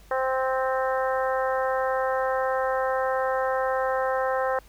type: harmonic tone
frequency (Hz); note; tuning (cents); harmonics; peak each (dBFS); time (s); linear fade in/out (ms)
261.6; C4; 0; 2 / 3 / 4 / 5 / 6 / 7; -25 / -29 / -31 / -33 / -35 / -36; 0.11-4.59; 2
effects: added 50 Hz sine -51 dBFS peak until 4.68 s + pink hiss -56 dBFS RMS until 4.68 s